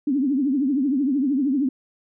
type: tone with vibrato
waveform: sine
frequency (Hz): 273.7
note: C#4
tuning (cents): -22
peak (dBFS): -18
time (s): 0.07-1.69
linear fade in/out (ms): 5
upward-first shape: triangle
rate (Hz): 13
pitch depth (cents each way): 190
effects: none